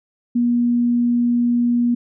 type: tone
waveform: sine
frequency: 240 Hz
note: B3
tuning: 49 cents flat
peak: -14 dBFS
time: 0.35-1.95 s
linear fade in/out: 10 ms
effects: none